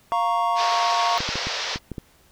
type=chord; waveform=triangle; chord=Bb minor; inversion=second; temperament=equal; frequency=698.5 / 932.3 / 1108.7 Hz; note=F5 / Bb5 / Db6; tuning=0 / 0 / 0 cents; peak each=-22 dBFS; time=0.12-1.18 s; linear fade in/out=0 ms
type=band-pass noise; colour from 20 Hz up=white; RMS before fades=-28 dBFS; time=0.55-1.79 s; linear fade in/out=50 ms; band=430 to 5600 Hz; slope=48 dB/octave
type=clicks; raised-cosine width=3 ms; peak=-18 dBFS; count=7; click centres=1.205 / 1.29 / 1.356 / 1.47 / 1.759 / 1.917 / 1.982 s
effects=pink hiss -57 dBFS RMS until 2.31 s